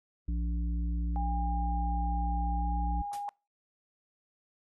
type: harmonic tone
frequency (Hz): 58.27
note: A#1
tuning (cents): 0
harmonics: 1 / 3 / 5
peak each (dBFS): -29 / -39 / -43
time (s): 0.28-3.02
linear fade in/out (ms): 5
type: tone with pitch glide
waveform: sine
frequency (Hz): 807 to 815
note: G#5 to G#5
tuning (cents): -50 to -33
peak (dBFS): -34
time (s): 1.16-3.29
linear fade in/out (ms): 0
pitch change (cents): +17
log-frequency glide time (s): 2.56-2.67
type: noise with exponential decay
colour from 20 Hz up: white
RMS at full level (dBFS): -42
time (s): 3.13-3.27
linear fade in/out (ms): 1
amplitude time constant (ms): 29
effects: noise-tail reverb RT60 0.3 s tail -24 dB re dry + AAC 32 kbps